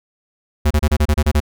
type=tone bursts; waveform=square; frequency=75.1 Hz; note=D2; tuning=39 cents sharp; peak=-12 dBFS; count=9; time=0.65-1.403 s; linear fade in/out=10 ms; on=57 ms; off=30 ms; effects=none